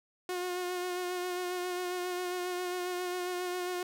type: tone with vibrato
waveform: sawtooth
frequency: 360 Hz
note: F#4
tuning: 47 cents flat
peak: -29 dBFS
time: 0.29-3.83 s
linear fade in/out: 2 ms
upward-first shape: sine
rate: 7.4 Hz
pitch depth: 24 cents each way
effects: none